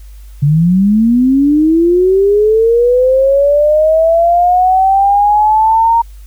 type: linear sweep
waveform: sine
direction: up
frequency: 138.59 to 932 Hz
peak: -6 dBFS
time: 0.42-6.02 s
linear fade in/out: 10 ms
effects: added 50 Hz sine -30 dBFS peak until 6.26 s + white hiss -49 dBFS RMS until 6.26 s